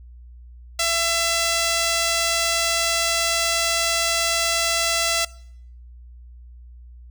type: tone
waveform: 5% pulse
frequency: 671 Hz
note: E5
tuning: 31 cents sharp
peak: -8 dBFS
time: 0.79-5.25 s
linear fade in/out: 5 ms
effects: noise-tail reverb RT60 0.7 s tail -23 dB re dry + added 60 Hz sine -40 dBFS peak until 7.1 s